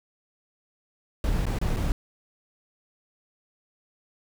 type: noise with dropouts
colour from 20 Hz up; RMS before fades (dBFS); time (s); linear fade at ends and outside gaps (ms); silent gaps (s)
brown; -25; 1.24-1.92; 1; 1.455-1.466 / 1.587-1.614 / 1.763-1.768
effects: none